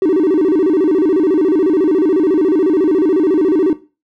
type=tone with vibrato; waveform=triangle; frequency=341.8 Hz; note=F4; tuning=37 cents flat; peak=-6 dBFS; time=0.02-3.73 s; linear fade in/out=2 ms; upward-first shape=square; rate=14 Hz; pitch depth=190 cents each way; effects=noise-tail reverb RT60 0.3 s tail -18 dB re dry + tanh soft clip ceiling -6 dBFS